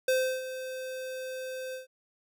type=tone with ADSR envelope; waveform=square; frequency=517 Hz; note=C5; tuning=21 cents flat; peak=-23 dBFS; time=0.08-1.87 s; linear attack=4 ms; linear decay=330 ms; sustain=-13 dB; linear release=130 ms; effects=none